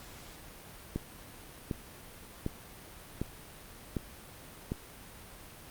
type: click train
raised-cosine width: 3 ms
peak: -19 dBFS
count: 6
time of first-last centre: 0.96-4.719 s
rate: 1.33 Hz
effects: pink hiss -50 dBFS RMS until 5.7 s + Opus 48 kbps